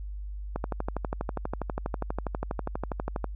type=click train; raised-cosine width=1 ms; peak=-16 dBFS; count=34; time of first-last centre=0.56-3.243 s; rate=12.3 Hz; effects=added 50 Hz sine -34 dBFS peak until 3.35 s